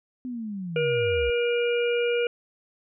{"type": "linear sweep", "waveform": "sine", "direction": "down", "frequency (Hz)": [256.9, 58.27], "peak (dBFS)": -30, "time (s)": [0.25, 1.3], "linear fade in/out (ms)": 0}
{"type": "harmonic tone", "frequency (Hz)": 477.1, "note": "A#4", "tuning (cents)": 40, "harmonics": [1, 3, 5, 6], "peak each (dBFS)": [-22, -34, -32, -35], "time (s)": [0.76, 2.27], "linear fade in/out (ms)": 2}
{"effects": []}